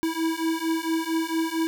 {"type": "beating tone pair", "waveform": "square", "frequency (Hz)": [323, 327.4], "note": ["E4", "E4"], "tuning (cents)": [-35, -12], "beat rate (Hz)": 4.4, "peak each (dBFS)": [-28, -27], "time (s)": [0.03, 1.67], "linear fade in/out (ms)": 0, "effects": []}